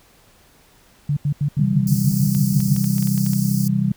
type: tone bursts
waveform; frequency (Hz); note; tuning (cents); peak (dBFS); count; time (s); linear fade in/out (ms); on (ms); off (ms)
sine; 145; D3; -22; -16; 11; 1.09-2.758; 5; 78; 81
type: chord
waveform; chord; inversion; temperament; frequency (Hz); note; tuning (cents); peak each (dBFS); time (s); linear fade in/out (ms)
sine; C major; none; just; 130.81 / 163.52 / 196.22; C3 / E3 / G3; 0 / -14 / +2; -21 / -22 / -19; 1.59-3.92; 5
type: band-stop noise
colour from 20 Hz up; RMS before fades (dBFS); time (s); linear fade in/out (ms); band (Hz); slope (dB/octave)
white; -31; 1.87-3.68; 2; 370 to 4500; 96
type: clicks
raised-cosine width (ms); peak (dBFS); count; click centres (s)
0.2; -20; 10; 2.349 / 2.604 / 2.764 / 2.843 / 2.982 / 3.026 / 3.073 / 3.178 / 3.264 / 3.334
effects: pink hiss -53 dBFS RMS until 3.96 s